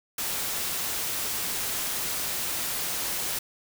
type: noise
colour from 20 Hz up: white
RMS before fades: -30 dBFS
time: 0.18-3.39 s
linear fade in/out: 5 ms
effects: none